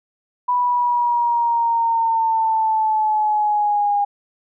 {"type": "linear sweep", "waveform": "sine", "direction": "down", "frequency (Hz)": [987.8, 812], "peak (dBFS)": -15, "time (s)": [0.48, 4.05], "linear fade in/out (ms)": 10, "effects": []}